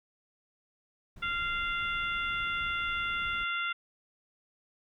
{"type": "noise", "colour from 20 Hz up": "brown", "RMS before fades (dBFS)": -47, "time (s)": [1.16, 3.44], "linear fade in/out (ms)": 5}
{"type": "harmonic tone", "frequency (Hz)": 693, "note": "F5", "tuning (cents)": -14, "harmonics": [2, 3, 4, 5], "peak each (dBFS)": [-32, -36, -38, -40], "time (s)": [1.22, 3.73], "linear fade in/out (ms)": 10}
{"effects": []}